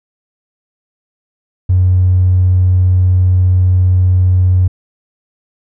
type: tone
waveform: triangle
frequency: 91.5 Hz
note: F#2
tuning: 19 cents flat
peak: -3 dBFS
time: 1.69-4.68 s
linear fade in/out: 10 ms
effects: tanh soft clip ceiling -4 dBFS